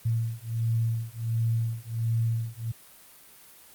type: beating tone pair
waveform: sine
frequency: 113.7 / 115.1 Hz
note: A#2 / A#2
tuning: -43 / -22 cents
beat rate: 1.4 Hz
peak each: -28 dBFS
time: 0.05-2.72 s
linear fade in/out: 10 ms
effects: white hiss -52 dBFS RMS until 3.74 s + Opus 32 kbps